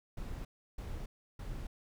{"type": "noise bursts", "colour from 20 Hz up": "brown", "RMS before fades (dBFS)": -41, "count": 3, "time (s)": [0.17, 1.67], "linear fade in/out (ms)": 5, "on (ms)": 280, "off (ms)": 330, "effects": []}